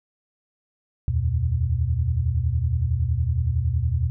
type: tone cluster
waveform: sine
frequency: 75.6 / 86.4 / 120.2 Hz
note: D#2 / F2 / B2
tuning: -49 / -18 / -46 cents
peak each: -24 dBFS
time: 1.08-4.1 s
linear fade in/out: 0 ms
effects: none